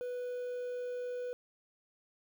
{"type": "tone with quantisation", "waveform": "triangle", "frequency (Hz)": 493.9, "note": "B4", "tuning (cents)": 0, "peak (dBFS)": -34, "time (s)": [0.01, 1.33], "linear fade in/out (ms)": 0, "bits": 10, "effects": []}